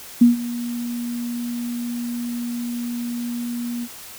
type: tone with ADSR envelope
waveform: sine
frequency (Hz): 239.1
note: A#3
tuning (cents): +44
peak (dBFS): -6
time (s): 0.21-3.88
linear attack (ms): 9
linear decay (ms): 140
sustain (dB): -18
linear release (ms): 50
effects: white hiss -39 dBFS RMS until 4.18 s